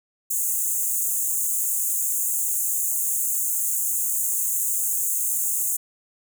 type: high-pass noise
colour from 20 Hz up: pink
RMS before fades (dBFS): -24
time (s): 0.3-5.77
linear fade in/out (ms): 10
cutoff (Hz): 6600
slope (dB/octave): 96
effects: none

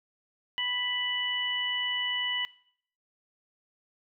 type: harmonic tone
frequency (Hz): 987.8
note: B5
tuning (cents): 0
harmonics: 1 / 2 / 3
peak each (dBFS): -40 / -33 / -29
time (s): 0.58-2.45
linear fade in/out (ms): 0
effects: noise-tail reverb RT60 0.6 s tail -20 dB re dry

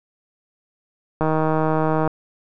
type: click train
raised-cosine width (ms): 1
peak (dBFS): -7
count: 137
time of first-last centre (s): 1.21-2.076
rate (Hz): 157
effects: none

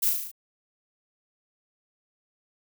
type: noise with echo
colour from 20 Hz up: violet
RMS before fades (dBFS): -24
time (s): 0.02-0.1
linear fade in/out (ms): 10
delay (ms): 36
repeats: 6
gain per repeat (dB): -3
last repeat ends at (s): 0.316
effects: none

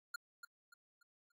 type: tone with echo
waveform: square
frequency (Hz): 1411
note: F6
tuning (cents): +17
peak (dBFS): -40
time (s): 0.14-0.16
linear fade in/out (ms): 5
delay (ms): 290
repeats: 4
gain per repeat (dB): -9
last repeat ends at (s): 1.32
effects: AAC 48 kbps

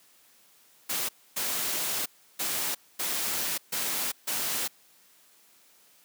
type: noise bursts at uneven times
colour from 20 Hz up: white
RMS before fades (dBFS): -30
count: 6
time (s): 0.89-1.09 / 1.36-2.06 / 2.39-2.75 / 2.99-3.58 / 3.72-4.12 / 4.27-4.68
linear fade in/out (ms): 10
effects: white hiss -60 dBFS RMS until 6.04 s + high-pass 150 Hz 12 dB/octave

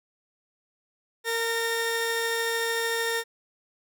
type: tone pair together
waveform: sawtooth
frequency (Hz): 460.7 / 1829.5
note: A#4 / A#6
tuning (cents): -20 / -33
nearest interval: 2 octaves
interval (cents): 2387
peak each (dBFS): -24 / -25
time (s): 1.24-3.24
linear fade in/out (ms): 50
effects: none

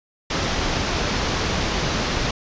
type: low-pass noise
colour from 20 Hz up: pink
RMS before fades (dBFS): -23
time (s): 0.3-2.31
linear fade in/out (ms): 5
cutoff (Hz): 6400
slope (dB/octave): 48
effects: resampled to 16000 Hz

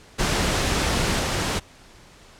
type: noise with level steps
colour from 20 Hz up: pink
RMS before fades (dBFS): -22 / -24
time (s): 0.18-1.6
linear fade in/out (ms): 20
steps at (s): 1.19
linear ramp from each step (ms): 5
effects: pink hiss -49 dBFS RMS until 2.39 s + low-pass 8000 Hz 12 dB/octave

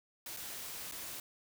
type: noise with dropouts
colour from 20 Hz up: white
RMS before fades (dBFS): -44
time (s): 0.26-1.2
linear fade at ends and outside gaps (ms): 2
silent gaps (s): 0.366-0.37 / 0.914-0.921
effects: none

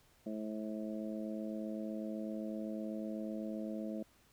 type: harmonic tone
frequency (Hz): 107.9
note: A2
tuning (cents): -33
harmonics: 2 / 3 / 4 / 5 / 6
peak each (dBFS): -40 / -44 / -53 / -47 / -48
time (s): 0.26-4.03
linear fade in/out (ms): 5
effects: pink hiss -68 dBFS RMS until 4.32 s

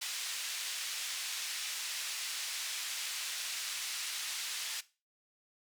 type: band-pass noise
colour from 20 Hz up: pink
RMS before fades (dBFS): -39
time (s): 0.01-4.81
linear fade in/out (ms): 10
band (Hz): 2600 to 9100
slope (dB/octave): 12
effects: noise-tail reverb RT60 0.3 s tail -17 dB re dry

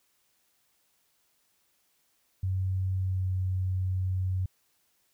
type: tone with pitch glide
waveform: sine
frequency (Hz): 94.1 to 93.07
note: F#2 to F#2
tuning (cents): +30 to +11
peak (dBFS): -26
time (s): 2.43-4.46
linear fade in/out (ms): 5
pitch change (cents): -19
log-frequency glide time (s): 2.97-3.3
effects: white hiss -71 dBFS RMS until 5.13 s

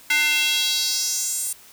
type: tone with high-pass filter sweep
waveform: square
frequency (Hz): 299.4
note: D4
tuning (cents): +33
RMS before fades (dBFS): -22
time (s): 0.1-1.53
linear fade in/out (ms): 5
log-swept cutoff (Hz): 2000 to 9200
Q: 2.9
effects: white hiss -48 dBFS RMS until 1.72 s

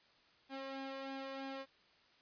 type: tone with flanger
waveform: sawtooth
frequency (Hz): 269.8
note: C#4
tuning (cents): -47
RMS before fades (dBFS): -45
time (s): 0.49-1.66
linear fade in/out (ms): 50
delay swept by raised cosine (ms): 1.2 to 1.73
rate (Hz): 3.1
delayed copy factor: +0.65
effects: white hiss -68 dBFS RMS until 2.21 s + resampled to 11025 Hz

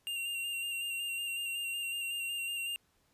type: tone with vibrato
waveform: square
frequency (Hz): 2776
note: F7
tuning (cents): -11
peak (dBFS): -35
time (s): 0.07-2.76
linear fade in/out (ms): 0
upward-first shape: square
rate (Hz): 5.4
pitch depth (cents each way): 19
effects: pink hiss -72 dBFS RMS until 3.13 s + resampled to 32000 Hz

